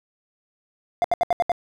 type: tone bursts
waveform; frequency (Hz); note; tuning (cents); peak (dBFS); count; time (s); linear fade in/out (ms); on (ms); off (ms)
triangle; 698.5; F5; 0; -14; 6; 1.02-1.518; 0; 23; 72
effects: none